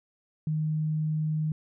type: tone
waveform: sine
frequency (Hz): 155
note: D#3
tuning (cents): -6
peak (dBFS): -25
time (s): 0.47-1.52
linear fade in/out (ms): 2
effects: none